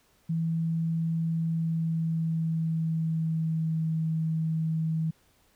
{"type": "tone with pitch glide", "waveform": "sine", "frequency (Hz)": [163.9, 160.25], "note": ["E3", "E3"], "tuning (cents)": [-10, -49], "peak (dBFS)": -25, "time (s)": [0.29, 5.11], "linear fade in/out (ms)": 10, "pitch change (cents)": -39, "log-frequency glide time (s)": [1.36, 3.88], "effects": ["pink hiss -65 dBFS RMS until 5.55 s"]}